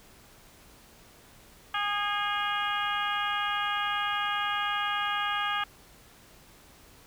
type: harmonic tone with a mistuned harmonic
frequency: 410 Hz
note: G#4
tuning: 22 cents flat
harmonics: 2 / 3 / 4 / 5 / 6 / 7 / 8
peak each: -34 / -31 / -33 / -39 / -40 / -36 / -38 dBFS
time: 1.74-5.64 s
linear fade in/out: 5 ms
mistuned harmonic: 5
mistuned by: +57 cents
effects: pink hiss -55 dBFS RMS until 7.06 s